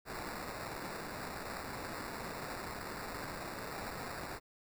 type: noise with sample-and-hold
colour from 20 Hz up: blue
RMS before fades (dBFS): -43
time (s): 0.05-4.4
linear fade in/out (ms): 50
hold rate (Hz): 3150
effects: none